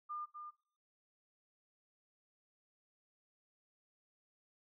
sine tone with echo, 1205 Hz, D6, 44 cents sharp, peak -40 dBFS, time 0.09-0.26 s, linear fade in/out 20 ms, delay 250 ms, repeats 1, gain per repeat -6 dB, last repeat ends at 0.51 s, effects noise-tail reverb RT60 0.5 s tail -22 dB re dry

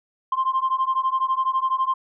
sine beating tone pair, 1046.5 / 1058.5 Hz, C6 / C6, 0 / +20 cents, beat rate 12 Hz, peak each -21 / -22 dBFS, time 0.32-1.94 s, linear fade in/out 5 ms, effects tanh soft clip ceiling -14 dBFS

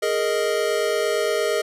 square chord, Ab suspended second, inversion none, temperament equal with one note detuned, 415.3 / 464 / 622.3 Hz, Ab4 / Bb4 / Eb5, 0 / -8 / 0 cents, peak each -25 dBFS, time 0.02-1.62 s, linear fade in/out 10 ms, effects low-pass 12000 Hz 12 dB/octave

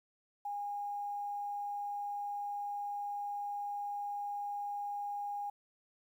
sine tone with quantisation, 816 Hz, G#5, 31 cents flat, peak -36 dBFS, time 0.45-5.5 s, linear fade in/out 5 ms, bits 11, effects none

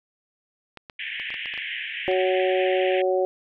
clicks, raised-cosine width 0.3 ms, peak -23 dBFS, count 9, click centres 0.773 / 0.898 / 1.198 / 1.304 / 1.342 / 1.458 / 1.539 / 1.577 / 2.114 s
pink band-pass noise, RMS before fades -32 dBFS, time 0.99-3.02 s, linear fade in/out 5 ms, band 1700 to 3200 Hz, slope 96 dB/octave
harmonic tone, 185.8 Hz, F#3, 7 cents sharp, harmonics 2 / 3 / 4, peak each -22 / -23 / -28 dBFS, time 2.08-3.25 s, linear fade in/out 0 ms
effects none

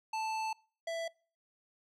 square tone pair in turn, 880 / 662.9 Hz, A5 / E5, 0 / +10 cents, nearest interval perfect fourth, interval 490 cents, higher first, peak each -34 / -35 dBFS, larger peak first, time 0.13-0.53 / 0.87-1.08 s, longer first, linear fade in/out 5 ms, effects noise-tail reverb RT60 0.4 s tail -24 dB re dry + low-pass 7000 Hz 12 dB/octave

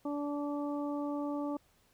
harmonic tone, 289.8 Hz, D4, 23 cents flat, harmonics 1 / 2 / 3 / 4, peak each -34 / -40 / -44 / -46 dBFS, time 0.05-1.57 s, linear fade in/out 5 ms, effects pink hiss -69 dBFS RMS until 1.93 s

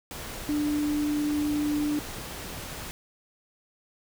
sine tone in noise, 296.2 Hz, D4, 15 cents sharp, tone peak -24 dBFS, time 0.49-1.99 s, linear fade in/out 0 ms, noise pink, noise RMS -38 dBFS, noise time 0.11-2.91 s, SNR +11 dB, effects none

